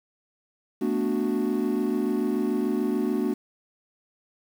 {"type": "chord", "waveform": "triangle", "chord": "B minor seventh", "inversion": "third", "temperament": "equal", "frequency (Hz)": [220, 246.9, 293.7, 370], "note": ["A3", "B3", "D4", "F#4"], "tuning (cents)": [0, 0, 0, 0], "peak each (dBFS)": -26, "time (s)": [0.81, 3.34], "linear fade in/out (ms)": 10, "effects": ["tanh soft clip ceiling -13 dBFS", "8-bit"]}